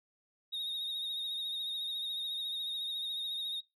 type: tone with vibrato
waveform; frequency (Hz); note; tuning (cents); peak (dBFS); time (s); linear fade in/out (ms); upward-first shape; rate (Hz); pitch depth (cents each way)
sine; 3729; A#7; 0; -32; 0.52-3.61; 20; sine; 14; 39
effects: noise-tail reverb RT60 0.2 s tail -22 dB re dry + tanh soft clip ceiling -34 dBFS